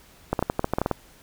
clicks, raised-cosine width 1 ms, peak -8 dBFS, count 11, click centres 0.33 / 0.392 / 0.426 / 0.499 / 0.594 / 0.644 / 0.736 / 0.785 / 0.816 / 0.861 / 0.913 s, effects pink hiss -53 dBFS RMS until 1.22 s

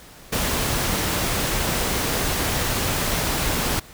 pink noise, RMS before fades -23 dBFS, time 0.32-3.8 s, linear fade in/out 10 ms, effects pink hiss -45 dBFS RMS until 3.93 s

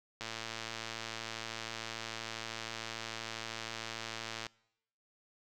click train, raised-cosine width 0.2 ms, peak -22 dBFS, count 482, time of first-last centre 0.21-4.467 s, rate 113 Hz, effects noise-tail reverb RT60 0.8 s tail -24 dB re dry

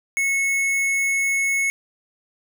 sine tone with hard clipping, 2194 Hz, C#7, 18 cents flat, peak -20 dBFS, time 0.17-1.7 s, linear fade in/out 0 ms, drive 14 dB, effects none

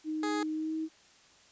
sine tone with pitch glide, 311.1 to 317.5 Hz, D#4 to D#4, 0 to +35 cents, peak -31 dBFS, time 0.04-0.89 s, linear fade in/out 50 ms, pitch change +35 cents, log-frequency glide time 0.52-0.75 s
15% pulse tone, 416.9 Hz, G#4, 7 cents sharp, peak -26 dBFS, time 0.23-0.43 s, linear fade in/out 2 ms
effects white hiss -60 dBFS RMS until 1.51 s + resampled to 16000 Hz

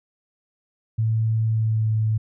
sine tone with pitch glide, 111.3 to 109.45 Hz, A2 to A2, +20 to -9 cents, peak -18 dBFS, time 0.98-2.18 s, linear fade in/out 10 ms, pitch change -29 cents, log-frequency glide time 1.46-1.92 s, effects none

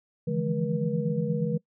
sine tone cluster, 145.5 / 161.9 / 170.5 / 211.2 / 480.2 Hz, D3 / E3 / F3 / G#3 / B4, -16 / -31 / -41 / +29 / -49 cents, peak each -31 dBFS, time 0.27-1.58 s, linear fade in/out 10 ms, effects noise-tail reverb RT60 0.1 s tail -23 dB re dry

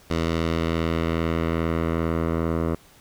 10% pulse tone with low-pass filter sweep, 82.41 Hz, E2, in tune, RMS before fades -24 dBFS, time 0.1-2.75 s, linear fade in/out 5 ms, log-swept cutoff 5200 to 1100 Hz, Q 0.87, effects pink hiss -53 dBFS RMS until 3 s

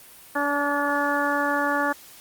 harmonic tone, 287.4 Hz, D4, 37 cents flat, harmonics 1 / 2 / 3 / 4 / 5 / 6, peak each -28 / -28 / -28 / -28 / -28 / -28 dBFS, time 0.35-1.93 s, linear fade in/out 10 ms, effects white hiss -47 dBFS RMS until 2.2 s + Opus 32 kbps

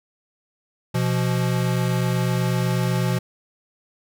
square tone pair together, 124.06 / 172.1 Hz, B2 / F3, +8 / -25 cents, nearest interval tritone, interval 567 cents, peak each -22 / -24 dBFS, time 0.94-3.19 s, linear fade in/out 10 ms, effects none

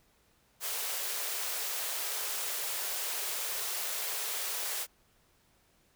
white high-pass noise, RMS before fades -35 dBFS, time 0.6-4.87 s, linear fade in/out 50 ms, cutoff 380 Hz, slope 96 dB/octave, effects pink hiss -68 dBFS RMS until 5.95 s

